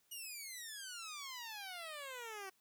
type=exponential sweep; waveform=10% pulse; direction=down; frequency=2936 to 374.3 Hz; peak=-37 dBFS; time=0.11-2.5 s; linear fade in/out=10 ms; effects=white hiss -75 dBFS RMS until 2.6 s